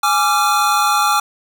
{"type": "chord", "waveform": "square", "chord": "D diminished", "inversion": "second", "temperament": "equal with one note detuned", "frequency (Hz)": [830.6, 1174.7, 1371.3], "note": ["Ab5", "D6", "F6"], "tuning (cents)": [0, 0, -32], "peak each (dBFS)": -18, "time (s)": [0.03, 1.2], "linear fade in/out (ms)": 5, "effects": []}